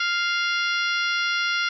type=harmonic tone with a mistuned harmonic; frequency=698.5 Hz; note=F5; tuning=in tune; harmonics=2 / 3 / 4 / 5 / 6 / 7 / 8; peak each=-24 / -28 / -30 / -32 / -34 / -35 / -36 dBFS; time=0-1.69 s; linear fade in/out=5 ms; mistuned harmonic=5; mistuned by=-38 cents; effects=none